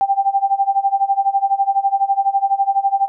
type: tone with tremolo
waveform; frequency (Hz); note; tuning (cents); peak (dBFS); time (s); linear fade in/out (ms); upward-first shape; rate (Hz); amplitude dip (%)
sine; 788; G5; +9; -10; 0.01-3.08; 0; sine; 12; 90
effects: none